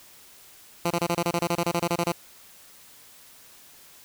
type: tone bursts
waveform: 10% pulse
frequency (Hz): 171.6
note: F3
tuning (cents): -30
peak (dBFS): -14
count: 16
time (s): 0.85-2.12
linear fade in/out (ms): 5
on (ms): 55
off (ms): 26
effects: white hiss -51 dBFS RMS until 4.04 s